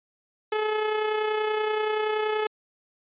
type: tone with amplitude modulation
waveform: sawtooth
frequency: 429 Hz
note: A4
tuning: 44 cents flat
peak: -18 dBFS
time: 0.52-2.47 s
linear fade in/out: 5 ms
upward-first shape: sine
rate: 30.5 Hz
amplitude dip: 40%
effects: resampled to 8000 Hz